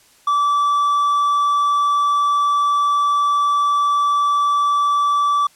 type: tone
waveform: triangle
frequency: 1158 Hz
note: D6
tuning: 25 cents flat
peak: -12 dBFS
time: 0.27-5.47 s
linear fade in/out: 5 ms
effects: white hiss -52 dBFS RMS until 5.55 s + low-pass 11000 Hz 12 dB/octave